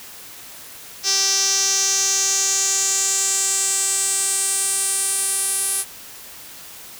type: tone with band-pass filter sweep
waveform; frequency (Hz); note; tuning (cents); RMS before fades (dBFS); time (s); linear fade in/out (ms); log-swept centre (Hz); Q
sawtooth; 390; G4; -9; -20; 1.03-5.85; 50; 5600 to 10000; 5.4
effects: white hiss -39 dBFS RMS until 6.99 s